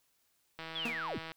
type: click train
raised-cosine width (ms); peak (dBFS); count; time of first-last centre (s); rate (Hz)
0.3; -27; 119; 0.59-1.318; 162
type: linear sweep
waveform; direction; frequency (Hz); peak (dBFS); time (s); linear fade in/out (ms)
sine; down; 3529 to 49.13; -35; 0.75-1.19; 10
type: tone with exponential decay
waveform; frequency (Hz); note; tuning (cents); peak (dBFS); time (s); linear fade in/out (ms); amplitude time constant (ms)
sawtooth; 235.3; A#3; +16; -29; 0.85-1.03; 5; 39
effects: white hiss -74 dBFS RMS until 1.36 s